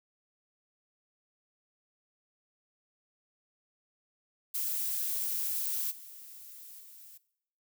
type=noise with level steps; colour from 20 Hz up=violet; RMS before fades=-33 / -49 / -52 dBFS; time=4.54-7.18 s; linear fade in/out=10 ms; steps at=5.9 / 6.79 s; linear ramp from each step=20 ms; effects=noise-tail reverb RT60 0.7 s tail -19 dB re dry